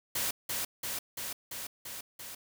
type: noise with echo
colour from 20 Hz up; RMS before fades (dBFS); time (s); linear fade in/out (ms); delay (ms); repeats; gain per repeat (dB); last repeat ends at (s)
white; -32; 0.15-0.31; 5; 340; 6; -2; 2.35
effects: none